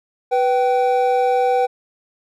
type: tone pair together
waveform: triangle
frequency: 493.9 / 772.9 Hz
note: B4 / G5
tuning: 0 / -25 cents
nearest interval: minor sixth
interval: 775 cents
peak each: -15 dBFS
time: 0.31-1.67 s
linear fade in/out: 20 ms
effects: none